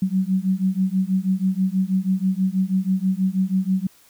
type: beating tone pair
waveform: sine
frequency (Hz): 185.7 / 191.9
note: F#3 / G3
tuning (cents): +7 / -37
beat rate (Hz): 6.2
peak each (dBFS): -21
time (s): 0.02-3.87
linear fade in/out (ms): 5
effects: white hiss -54 dBFS RMS until 4.09 s